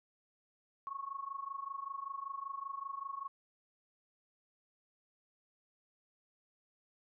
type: tone with amplitude modulation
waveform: sine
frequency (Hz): 1100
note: C#6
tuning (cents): -14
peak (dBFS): -36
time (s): 0.87-3.28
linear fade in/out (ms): 0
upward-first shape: sine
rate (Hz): 25.2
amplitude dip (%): 85
effects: none